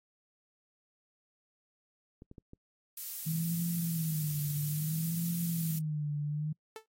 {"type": "clicks", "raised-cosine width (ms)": 3, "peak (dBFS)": -36, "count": 4, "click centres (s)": [2.221, 2.314, 2.382, 2.534]}
{"type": "noise", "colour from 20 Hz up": "violet", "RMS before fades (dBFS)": -38, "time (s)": [2.97, 5.79], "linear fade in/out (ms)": 5}
{"type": "tone with vibrato", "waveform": "sine", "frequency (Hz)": 158.4, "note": "D#3", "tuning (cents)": 31, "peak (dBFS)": -31, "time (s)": [3.26, 6.53], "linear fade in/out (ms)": 10, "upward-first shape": "sine", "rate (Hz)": 0.6, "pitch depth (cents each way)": 130}
{"type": "tone with exponential decay", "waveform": "sawtooth", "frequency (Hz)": 440, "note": "A4", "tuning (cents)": 0, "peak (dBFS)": -34, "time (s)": [6.76, 6.86], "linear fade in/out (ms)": 1, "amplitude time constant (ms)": 21}
{"effects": ["noise-tail reverb RT60 0.1 s tail -26 dB re dry", "AAC 48 kbps"]}